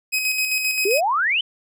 sawtooth tone with tremolo, 2530 Hz, D#7, 28 cents sharp, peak -15 dBFS, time 0.12-1.01 s, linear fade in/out 20 ms, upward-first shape square, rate 7.6 Hz, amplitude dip 40%
sine exponential sweep, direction up, 370 to 3136 Hz, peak -17 dBFS, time 0.85-1.41 s, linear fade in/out 5 ms
effects none

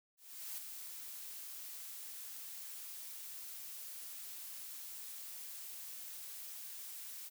blue noise with ADSR envelope, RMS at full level -43 dBFS, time 0.17-7.3 s, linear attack 410 ms, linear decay 3 ms, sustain -5 dB, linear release 29 ms, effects none

